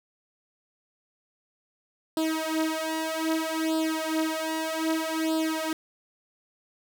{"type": "tone with flanger", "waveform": "sawtooth", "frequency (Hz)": 319, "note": "D#4", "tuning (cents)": 43, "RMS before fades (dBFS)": -28, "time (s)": [2.17, 5.73], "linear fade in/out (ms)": 2, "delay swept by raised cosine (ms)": [0.23, 5.23], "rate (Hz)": 0.63, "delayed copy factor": 0.95, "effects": []}